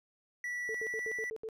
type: tone with pitch glide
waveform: triangle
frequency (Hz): 1950 to 1963.6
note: B6 to B6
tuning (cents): -23 to -10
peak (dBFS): -33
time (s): 0.44-1.3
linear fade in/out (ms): 2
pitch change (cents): +13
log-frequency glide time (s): 0.72-1.13
type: tone bursts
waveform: sine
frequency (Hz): 441.5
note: A4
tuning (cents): +6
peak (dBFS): -37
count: 7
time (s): 0.69-1.488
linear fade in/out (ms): 0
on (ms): 54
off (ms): 70
effects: none